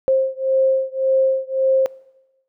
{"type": "beating tone pair", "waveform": "sine", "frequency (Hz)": [529, 530.8], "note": ["C5", "C5"], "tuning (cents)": [19, 25], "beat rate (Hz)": 1.8, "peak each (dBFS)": -18, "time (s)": [0.08, 1.86], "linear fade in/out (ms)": 0, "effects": ["noise-tail reverb RT60 1.0 s tail -22 dB re dry"]}